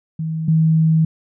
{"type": "tone pair in turn", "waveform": "sine", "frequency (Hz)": [159.9, 159.9], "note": ["D#3", "D#3"], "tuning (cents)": [48, 48], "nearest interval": "unison", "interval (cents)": 0, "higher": "neither", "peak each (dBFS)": [-20, -11], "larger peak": "second", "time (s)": [[0.19, 0.48], [0.48, 1.05]], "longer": "second", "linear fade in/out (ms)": 5, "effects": []}